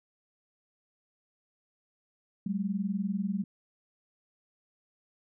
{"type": "tone pair together", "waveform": "sine", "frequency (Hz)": [189.96, 210.1], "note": ["F#3", "G#3"], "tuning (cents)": [46, 20], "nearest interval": "major second", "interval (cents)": 174, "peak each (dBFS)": [-31, -32], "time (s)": [2.46, 3.44], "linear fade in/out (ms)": 5, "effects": []}